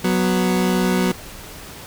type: tone pair together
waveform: 30% pulse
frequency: 185 / 246.9 Hz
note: F#3 / B3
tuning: 0 / 0 cents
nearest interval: perfect fourth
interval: 500 cents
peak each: -15 / -19 dBFS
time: 0.04-1.12 s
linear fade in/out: 5 ms
effects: pink hiss -37 dBFS RMS until 1.86 s